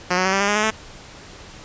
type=tone with pitch steps; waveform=5% pulse; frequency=180 / 185.06 / 190.26 / 195.61 / 201.1 / 206.8 / 212.6 / 218.6 Hz; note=F#3 / F#3 / F#3 / G3 / G3 / G#3 / G#3 / A3; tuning=-47 / +1 / +49 / -3 / +44 / -7 / +41 / -11 cents; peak=-6 dBFS; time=0.1-0.708 s; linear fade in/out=10 ms; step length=76 ms; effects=pink hiss -41 dBFS RMS until 1.64 s + resampled to 16000 Hz